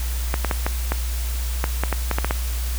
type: clicks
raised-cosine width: 0.5 ms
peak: -6 dBFS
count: 12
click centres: 0.341 / 0.447 / 0.512 / 0.665 / 0.92 / 1.641 / 1.836 / 1.927 / 2.113 / 2.185 / 2.246 / 2.309 s
effects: added 60 Hz sine -22 dBFS peak until 2.78 s + white hiss -34 dBFS RMS until 2.78 s